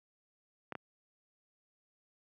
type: clicks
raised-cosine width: 0.5 ms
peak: -24 dBFS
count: 2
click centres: 0.723 / 0.753 s
effects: high-pass 150 Hz 12 dB/octave